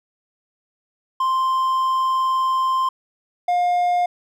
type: tone pair in turn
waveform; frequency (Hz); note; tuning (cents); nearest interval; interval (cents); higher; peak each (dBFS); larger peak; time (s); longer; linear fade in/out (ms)
triangle; 1046.5 / 710.3; C6 / F5; 0 / +29; perfect fifth; 671; first; -15 / -14; second; 1.2-2.89 / 3.48-4.06; first; 5
effects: none